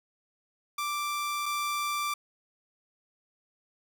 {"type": "tone pair in turn", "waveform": "sawtooth", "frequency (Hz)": [1175, 1175], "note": ["D6", "D6"], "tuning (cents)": [1, 1], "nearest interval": "unison", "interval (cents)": 0, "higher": "neither", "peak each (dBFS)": [-26, -25], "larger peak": "second", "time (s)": [[0.78, 1.46], [1.46, 2.14]], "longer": "neither", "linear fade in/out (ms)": 5, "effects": []}